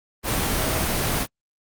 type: tone in noise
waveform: sine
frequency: 640 Hz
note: D#5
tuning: 49 cents sharp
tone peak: -32 dBFS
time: 0.54-0.87 s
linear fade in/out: 50 ms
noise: pink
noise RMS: -23 dBFS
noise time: 0.23-1.27 s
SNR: -12 dB
effects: Opus 24 kbps